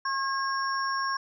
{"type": "tone cluster", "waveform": "sine", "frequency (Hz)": [1083, 1625, 5500], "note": ["C#6", "G#6", "F8"], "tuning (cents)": [-41, -38, -27], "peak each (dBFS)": [-28, -32, -36], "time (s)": [0.05, 1.17], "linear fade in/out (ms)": 5, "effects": []}